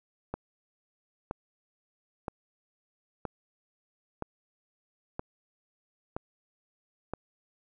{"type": "click train", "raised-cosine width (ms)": 1, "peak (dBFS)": -19, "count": 8, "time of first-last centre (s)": [0.34, 7.136], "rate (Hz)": 1.03, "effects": []}